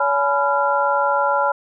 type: tone cluster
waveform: sine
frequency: 566 / 847 / 994 / 1380 Hz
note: C#5 / G#5 / B5 / F6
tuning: +36 / +34 / +11 / -21 cents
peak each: -21 dBFS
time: 0-1.52 s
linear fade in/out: 5 ms
effects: none